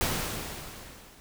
pink noise with level ramp, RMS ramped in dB -27 to -54 dBFS, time 0.01-1.2 s, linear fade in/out 0 ms, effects none

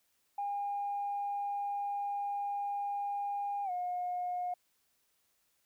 sine tone with pitch glide, 810 to 717.5 Hz, G#5 to F5, -43 to +47 cents, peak -32 dBFS, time 0.38-4.54 s, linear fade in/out 5 ms, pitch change -210 cents, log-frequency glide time 3.64-3.71 s, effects tanh soft clip ceiling -28 dBFS + white hiss -75 dBFS RMS until 5.65 s

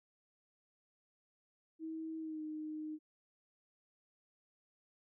sine tone with pitch glide, 320.5 to 308.5 Hz, E4 to D#4, -49 to -15 cents, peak -40 dBFS, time 1.79-2.99 s, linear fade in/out 50 ms, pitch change -66 cents, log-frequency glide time 2.19-2.42 s, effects none

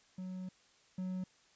triangle tone pair in turn, 185 / 185 Hz, F#3 / F#3, 0 / 0 cents, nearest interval unison, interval 0 cents, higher neither, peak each -38 / -34 dBFS, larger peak second, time 0.18-0.49 / 0.98-1.24 s, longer first, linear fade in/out 5 ms, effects white hiss -67 dBFS RMS until 1.55 s + resampled to 16000 Hz

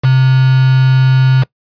sine tone with quantisation, 130.81 Hz, C3, in tune, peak -6 dBFS, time 0.03-1.44 s, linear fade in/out 20 ms, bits 3, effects noise-tail reverb RT60 0.1 s tail -21 dB re dry + resampled to 11025 Hz

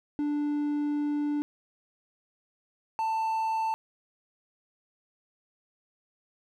triangle tone pair in turn, 293.7 / 888.5 Hz, D4 / A5, 0 / +17 cents, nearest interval octave + perfect fifth, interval 1917 cents, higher second, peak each -24 / -24 dBFS, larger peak neither, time 0.19-1.42 / 2.99-3.74 s, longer first, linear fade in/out 0 ms, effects none

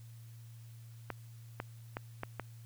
clicks, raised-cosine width 0.5 ms, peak -22 dBFS, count 5, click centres 1.103 / 1.601 / 1.969 / 2.234 / 2.397 s, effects added 115 Hz sine -49 dBFS peak until 2.65 s + white hiss -65 dBFS RMS until 2.65 s

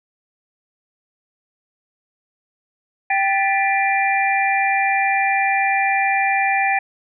sine tone cluster, 784 / 1752 / 1979 / 2381 Hz, G5 / A6 / B6 / D7, 0 / -8 / +3 / +23 cents, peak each -18 / -23 / -25 / -21 dBFS, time 3.1-6.79 s, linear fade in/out 5 ms, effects none

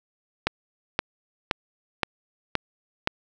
click train, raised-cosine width 0.3 ms, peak -5 dBFS, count 6, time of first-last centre 0.47-3.074 s, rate 1.92 Hz, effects none

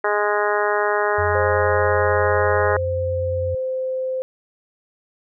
harmonic tone, 207.7 Hz, G#3, in tune, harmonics 2 / 3 / 4 / 5 / 6 / 7 / 8 / 9, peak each -22 / -24 / -25 / -26 / -27 / -27 / -28 / -29 dBFS, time 0.04-2.77 s, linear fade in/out 5 ms
sine tone, 89.1 Hz, F2, 35 cents sharp, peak -24 dBFS, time 1.18-3.55 s, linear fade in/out 5 ms
sine tone with pitch glide, 525 to 518.7 Hz, C5 to C5, +6 to -15 cents, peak -21 dBFS, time 1.35-4.22 s, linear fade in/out 0 ms, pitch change -21 cents, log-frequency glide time 1.54-3.57 s
effects none

